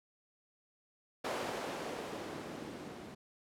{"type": "noise with low-pass filter sweep", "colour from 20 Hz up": "violet", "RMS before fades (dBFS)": -42, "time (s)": [1.24, 3.15], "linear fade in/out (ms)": 10, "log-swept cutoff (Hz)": [530, 220], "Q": 1.1, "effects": []}